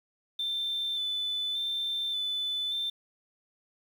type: tone with vibrato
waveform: sine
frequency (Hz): 3533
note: A7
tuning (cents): +6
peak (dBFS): -28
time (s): 0.39-2.9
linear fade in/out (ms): 5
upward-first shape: square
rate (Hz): 0.86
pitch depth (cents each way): 16
effects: tanh soft clip ceiling -24 dBFS + 9-bit